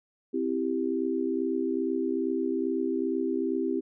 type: chord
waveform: sine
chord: C major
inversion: none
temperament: equal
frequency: 261.6 / 329.6 / 392 Hz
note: C4 / E4 / G4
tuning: 0 / 0 / 0 cents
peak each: -30 dBFS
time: 0.33-3.81 s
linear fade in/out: 20 ms
effects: none